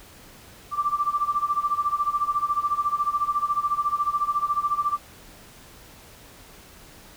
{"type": "tone with tremolo", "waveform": "sine", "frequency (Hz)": 1174.7, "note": "D6", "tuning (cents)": 0, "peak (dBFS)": -18, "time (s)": [0.71, 4.99], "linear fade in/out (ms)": 50, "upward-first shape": "sine", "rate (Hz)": 14, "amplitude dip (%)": 85, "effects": ["pink hiss -48 dBFS RMS until 7.16 s"]}